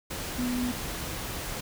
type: tone in noise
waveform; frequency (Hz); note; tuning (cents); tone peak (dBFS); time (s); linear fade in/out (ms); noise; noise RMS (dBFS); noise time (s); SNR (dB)
sine; 246.9; B3; 0; -27; 0.38-0.72; 10; pink; -35; 0.1-1.61; +5
effects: none